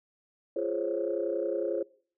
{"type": "chord", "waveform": "sine", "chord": "Db major seventh", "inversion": "first", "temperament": "equal with one note detuned", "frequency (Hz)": [344, 415.3, 523.3, 554.4], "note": ["F4", "Ab4", "C5", "Db5"], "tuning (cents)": [-26, 0, 0, 0], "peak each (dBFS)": -33, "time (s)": [0.56, 1.83], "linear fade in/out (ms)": 5, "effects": ["noise-tail reverb RT60 0.5 s tail -22 dB re dry", "tanh soft clip ceiling -18 dBFS"]}